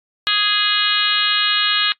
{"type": "harmonic tone", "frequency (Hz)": 415.3, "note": "G#4", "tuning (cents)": 0, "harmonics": [3, 4, 5, 6, 7, 8, 9, 10], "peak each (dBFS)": [-24, -22, -28, -26, -22, -22, -22, -23], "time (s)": [0.27, 1.92], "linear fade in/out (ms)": 0, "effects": ["noise-tail reverb RT60 0.1 s tail -23 dB re dry", "AAC 48 kbps"]}